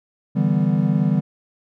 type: chord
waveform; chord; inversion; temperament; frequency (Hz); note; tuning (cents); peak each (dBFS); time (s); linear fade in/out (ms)
triangle; E minor seventh; third; equal; 146.83 / 164.81 / 196 / 246.9; D3 / E3 / G3 / B3; 0 / 0 / 0 / 0; -19 / -19 / -18 / -23; 0.35-1.21; 20
effects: none